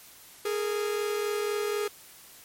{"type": "tone pair together", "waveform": "45% pulse", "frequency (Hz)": [414.7, 458.7], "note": ["G#4", "A#4"], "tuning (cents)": [-3, -28], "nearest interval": "major second", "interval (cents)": 175, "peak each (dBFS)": [-28, -34], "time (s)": [0.45, 1.88], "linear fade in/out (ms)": 5, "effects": ["white hiss -51 dBFS RMS until 2.44 s", "MP3 64 kbps"]}